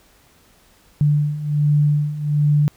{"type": "beating tone pair", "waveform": "sine", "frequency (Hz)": [146.83, 148.13], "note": ["D3", "D3"], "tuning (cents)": [0, 15], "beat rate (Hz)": 1.3, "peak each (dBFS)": [-20, -16], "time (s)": [1.01, 2.68], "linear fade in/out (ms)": 0, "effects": ["pink hiss -54 dBFS RMS until 2.76 s"]}